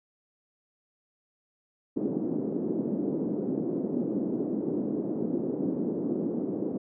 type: band-pass noise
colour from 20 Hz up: white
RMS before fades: -30 dBFS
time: 1.96-6.78 s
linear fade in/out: 10 ms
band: 200 to 360 Hz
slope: 24 dB/octave
effects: none